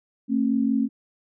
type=tone pair together; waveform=sine; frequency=224.3 / 270 Hz; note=A3 / C#4; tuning=+34 / -45 cents; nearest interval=minor third; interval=321 cents; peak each=-22 dBFS; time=0.28-0.89 s; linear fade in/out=50 ms; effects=none